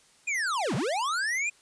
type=linear two-way sweep; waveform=square; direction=down then up; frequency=2489 to 110 to 2489 Hz; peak=-27 dBFS; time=0.27-1.5 s; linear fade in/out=10 ms; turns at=0.75 s; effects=white hiss -60 dBFS RMS until 1.61 s + resampled to 22050 Hz